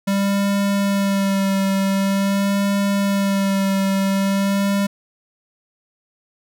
square tone with vibrato, 197 Hz, G3, 9 cents sharp, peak -17 dBFS, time 0.07-4.87 s, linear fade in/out 10 ms, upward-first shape sine, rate 0.46 Hz, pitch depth 23 cents each way, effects none

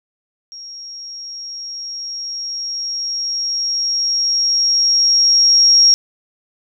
sine tone with level ramp, 5588 Hz, F8, in tune, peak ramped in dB -31 to -6 dBFS, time 0.52-5.94 s, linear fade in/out 0 ms, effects none

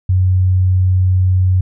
sine tone, 92.5 Hz, F#2, in tune, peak -9 dBFS, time 0.09-1.61 s, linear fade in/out 5 ms, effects none

